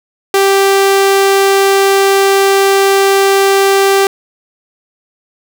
sawtooth tone, 392 Hz, G4, in tune, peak -3 dBFS, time 0.34-4.07 s, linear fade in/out 2 ms, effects none

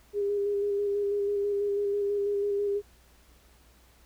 sine tone with vibrato, 405.4 Hz, G#4, 42 cents flat, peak -25 dBFS, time 0.13-2.82 s, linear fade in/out 50 ms, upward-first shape square, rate 6.1 Hz, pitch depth 17 cents each way, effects added 60 Hz sine -59 dBFS peak until 4.05 s + pink hiss -61 dBFS RMS until 4.05 s

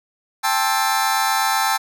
sawtooth chord, A minor seventh, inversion third, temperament just, 792 / 880 / 1056 / 1320 Hz, G5 / A5 / C6 / E6, +18 / 0 / +16 / +2 cents, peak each -18 / -17 / -23 / -19 dBFS, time 0.43-1.78 s, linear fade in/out 20 ms, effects none

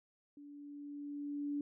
sine tone with level ramp, 288.7 Hz, D4, 30 cents flat, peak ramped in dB -51 to -34 dBFS, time 0.37-1.61 s, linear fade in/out 2 ms, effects none

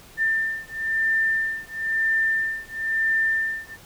sine beating tone pair, 1790 / 1791 Hz, A6 / A6, +29 / +30 cents, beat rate 1 Hz, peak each -24 / -24 dBFS, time 0.17-3.77 s, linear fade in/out 50 ms, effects pink hiss -48 dBFS RMS until 3.85 s

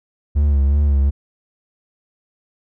triangle tone with vibrato, 71 Hz, C#2, 42 cents sharp, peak -10 dBFS, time 0.35-1.11 s, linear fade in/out 20 ms, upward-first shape sine, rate 2.7 Hz, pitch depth 56 cents each way, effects none

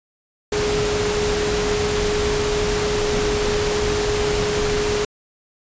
sine tone in noise, 417.7 Hz, G#4, 10 cents sharp, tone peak -20 dBFS, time 0.52-5.05 s, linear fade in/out 5 ms, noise pink, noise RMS -23 dBFS, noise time 0.52-5.05 s, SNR 0 dB, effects resampled to 16000 Hz

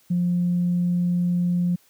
sine tone, 176.2 Hz, F3, 16 cents sharp, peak -18 dBFS, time 0.1-1.76 s, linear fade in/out 10 ms, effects tanh soft clip ceiling -14 dBFS + white hiss -59 dBFS RMS until 1.89 s

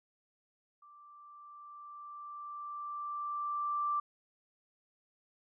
sine tone with level ramp, 1174.7 Hz, D6, in tune, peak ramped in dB -55 to -29 dBFS, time 0.82-4 s, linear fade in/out 5 ms, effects none

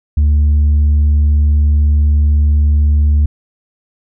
sine tone with tanh clipping, 74 Hz, D2, 14 cents sharp, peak -8 dBFS, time 0.17-3.26 s, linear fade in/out 5 ms, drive 2 dB, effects none

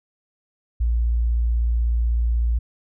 sine tone, 58.1 Hz, A#1, 5 cents flat, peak -17 dBFS, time 0.8-2.59 s, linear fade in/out 10 ms, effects none

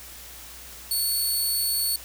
10% pulse tone, 4435 Hz, C#8, in tune, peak -16 dBFS, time 0.91-1.96 s, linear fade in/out 2 ms, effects added 60 Hz sine -49 dBFS peak until 2.04 s + white hiss -43 dBFS RMS until 2.04 s

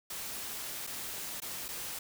white noise with dropouts, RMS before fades -40 dBFS, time 0.1-1.99 s, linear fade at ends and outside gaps 5 ms, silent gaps 0.868-0.872 / 1.403-1.419 / 1.683-1.687 s, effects none

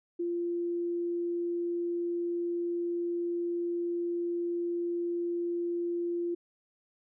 sine tone, 345.4 Hz, F4, 19 cents flat, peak -29 dBFS, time 0.19-6.35 s, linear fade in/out 10 ms, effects none

